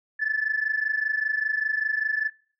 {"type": "tone pair together", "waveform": "sine", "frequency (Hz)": [1723.9, 1749], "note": ["A6", "A6"], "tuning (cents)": [-36, -11], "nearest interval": "unison", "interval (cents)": 25, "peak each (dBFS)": -25, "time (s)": [0.19, 2.3], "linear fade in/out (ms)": 20, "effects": ["noise-tail reverb RT60 0.4 s tail -19 dB re dry", "tanh soft clip ceiling -15 dBFS"]}